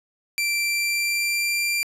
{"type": "tone with pitch glide", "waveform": "sawtooth", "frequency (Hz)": [2349, 2369], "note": ["D7", "D7"], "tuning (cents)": [0, 14], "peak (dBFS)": -18, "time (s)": [0.38, 1.83], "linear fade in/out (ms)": 0, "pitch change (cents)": 14, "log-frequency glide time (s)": [0.59, 1.62], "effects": ["resampled to 32000 Hz", "10-bit"]}